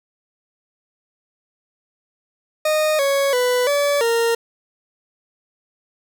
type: tone with pitch steps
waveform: 40% pulse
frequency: 617 / 555 / 496.1 / 574 / 463.1 Hz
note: D#5 / C#5 / B4 / D5 / A#4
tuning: -15 / +2 / +8 / -40 / -11 cents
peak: -15 dBFS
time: 2.65-4.35 s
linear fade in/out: 5 ms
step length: 340 ms
effects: none